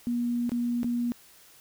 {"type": "tone with dropouts", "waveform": "sine", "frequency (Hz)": 239.7, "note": "A#3", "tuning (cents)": 48, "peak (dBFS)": -25, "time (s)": [0.07, 1.12], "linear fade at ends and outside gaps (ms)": 0, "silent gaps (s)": [[0.494, 0.518], [0.832, 0.844]], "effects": ["white hiss -55 dBFS RMS until 1.6 s"]}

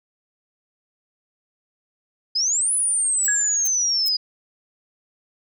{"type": "exponential two-way sweep", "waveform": "sine", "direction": "up then down", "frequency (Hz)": [4886, 10130, 4886], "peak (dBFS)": -18, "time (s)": [2.35, 4.17], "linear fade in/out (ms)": 10, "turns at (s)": 2.73}
{"type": "noise bursts", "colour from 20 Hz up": "violet", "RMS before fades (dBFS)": -29, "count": 3, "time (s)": [3.24, 4.087], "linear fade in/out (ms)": 5, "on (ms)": 29, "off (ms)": 380}
{"type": "tone with exponential decay", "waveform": "sine", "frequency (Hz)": 1669, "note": "G#6", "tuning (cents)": 8, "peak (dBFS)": -19, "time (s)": [3.28, 3.7], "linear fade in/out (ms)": 2, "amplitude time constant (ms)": 90}
{"effects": []}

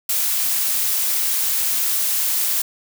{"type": "noise", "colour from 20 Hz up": "blue", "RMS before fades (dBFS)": -20, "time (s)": [0.09, 2.62], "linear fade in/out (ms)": 5, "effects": []}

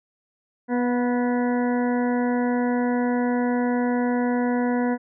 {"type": "harmonic tone with a mistuned harmonic", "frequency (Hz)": 245.1, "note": "B3", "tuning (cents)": -13, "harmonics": [1, 2, 3, 4, 6, 7, 8], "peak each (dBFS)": [-21, -27, -31, -33, -37, -38, -39], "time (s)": [0.68, 4.98], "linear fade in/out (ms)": 50, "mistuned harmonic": 3, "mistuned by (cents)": -20, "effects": []}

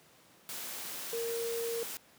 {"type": "tone in noise", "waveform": "sine", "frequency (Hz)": 463.7, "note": "A#4", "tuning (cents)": -9, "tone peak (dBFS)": -33, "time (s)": [1.13, 1.83], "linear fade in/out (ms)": 0, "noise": "white", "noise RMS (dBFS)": -41, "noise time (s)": [0.49, 1.97], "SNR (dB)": 5, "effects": ["pink hiss -61 dBFS RMS until 2.18 s", "high-pass 150 Hz 12 dB/octave"]}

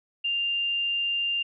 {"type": "tone", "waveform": "sine", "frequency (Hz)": 2794, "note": "F7", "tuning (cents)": 0, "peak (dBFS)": -24, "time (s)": [0.24, 1.43], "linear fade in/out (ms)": 10, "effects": []}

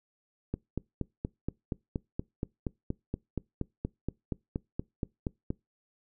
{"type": "click train", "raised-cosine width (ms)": 3, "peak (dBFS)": -18, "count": 22, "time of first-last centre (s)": [0.54, 5.505], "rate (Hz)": 4.23, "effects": ["noise-tail reverb RT60 0.2 s tail -24 dB re dry"]}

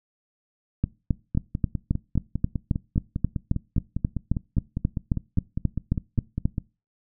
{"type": "two click trains", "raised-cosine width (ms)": 5, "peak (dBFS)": [-14, -9], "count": [27, 22], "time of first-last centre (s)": [[1.35, 6.581], [0.84, 6.455]], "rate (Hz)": [4.97, 3.74], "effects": ["noise-tail reverb RT60 0.3 s tail -22 dB re dry"]}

